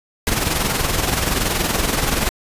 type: noise with amplitude modulation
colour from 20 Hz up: pink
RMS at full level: -17 dBFS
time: 0.27-2.29 s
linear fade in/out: 0 ms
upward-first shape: sine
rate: 21.1 Hz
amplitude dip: 55%
effects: resampled to 32000 Hz